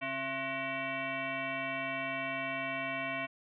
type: tone with frequency modulation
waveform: sine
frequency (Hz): 1480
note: F#6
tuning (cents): 0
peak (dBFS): -33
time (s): 0.01-3.27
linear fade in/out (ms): 20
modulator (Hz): 404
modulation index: 3
effects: none